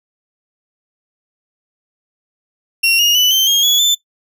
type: tone with pitch steps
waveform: 35% pulse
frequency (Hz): 2740 / 2858 / 2981 / 3109 / 3243 / 3383 / 3529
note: F7 / F7 / F#7 / G7 / G#7 / G#7 / A7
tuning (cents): -34 / +39 / +12 / -15 / -42 / +31 / +4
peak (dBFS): -8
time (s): 2.83-3.95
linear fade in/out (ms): 10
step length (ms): 160
effects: noise-tail reverb RT60 0.1 s tail -18 dB re dry